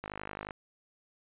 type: click train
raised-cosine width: 0.5 ms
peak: -23 dBFS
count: 25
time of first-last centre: 0.04-0.508 s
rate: 51.3 Hz
effects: resampled to 8000 Hz